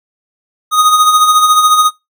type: tone with tremolo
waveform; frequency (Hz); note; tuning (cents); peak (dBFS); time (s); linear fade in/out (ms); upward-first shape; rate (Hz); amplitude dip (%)
square; 1244.5; D#6; 0; -5; 0.71-1.91; 50; sine; 14; 50
effects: noise-tail reverb RT60 0.2 s tail -22 dB re dry